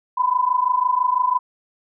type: tone pair together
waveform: sine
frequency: 989 / 1015 Hz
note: B5 / B5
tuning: +2 / +47 cents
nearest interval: unison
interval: 45 cents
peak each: -19 dBFS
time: 0.17-1.39 s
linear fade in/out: 10 ms
effects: none